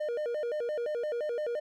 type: tone with vibrato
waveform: triangle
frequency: 536 Hz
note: C5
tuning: 42 cents sharp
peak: -28 dBFS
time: 0-1.6 s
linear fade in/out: 10 ms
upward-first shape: square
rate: 5.8 Hz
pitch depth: 210 cents each way
effects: none